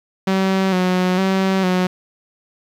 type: tone with vibrato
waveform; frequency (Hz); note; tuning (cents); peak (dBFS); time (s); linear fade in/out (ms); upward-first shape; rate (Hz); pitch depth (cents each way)
sawtooth; 186.9; F#3; +18; -11; 0.27-1.87; 5; square; 1.1; 38
effects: low-pass 5000 Hz 12 dB/octave + 8-bit